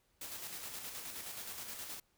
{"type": "noise with tremolo", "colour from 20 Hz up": "white", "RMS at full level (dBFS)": -44, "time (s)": [0.21, 2], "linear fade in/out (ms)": 5, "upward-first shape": "square", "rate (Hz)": 9.5, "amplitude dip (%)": 35, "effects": ["pink hiss -75 dBFS RMS until 2.17 s"]}